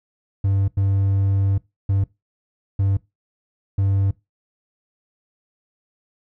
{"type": "tone bursts at uneven times", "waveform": "triangle", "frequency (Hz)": 98, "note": "G2", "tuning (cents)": 0, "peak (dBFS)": -14, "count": 5, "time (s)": [[0.44, 0.68], [0.77, 1.58], [1.89, 2.04], [2.79, 2.97], [3.78, 4.11]], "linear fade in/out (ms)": 5, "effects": ["noise-tail reverb RT60 0.2 s tail -20 dB re dry"]}